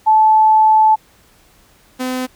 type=tone pair in turn; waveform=sine / sawtooth; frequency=870 / 255.2 Hz; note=A5 / C4; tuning=-20 / -43 cents; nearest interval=octave + major sixth; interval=2123 cents; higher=first; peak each=-7 / -15 dBFS; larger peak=first; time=0.06-0.96 / 1.99-2.27 s; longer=first; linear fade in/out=20 ms; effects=pink hiss -51 dBFS RMS until 2.35 s